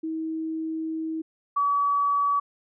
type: tone pair in turn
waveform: sine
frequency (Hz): 320 / 1140.4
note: D#4 / C#6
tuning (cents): +49 / +49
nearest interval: octave + minor seventh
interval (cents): 2200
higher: second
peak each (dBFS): -27 / -20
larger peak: second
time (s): 0.03-1.22 / 1.56-2.4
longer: first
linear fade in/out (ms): 10
effects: none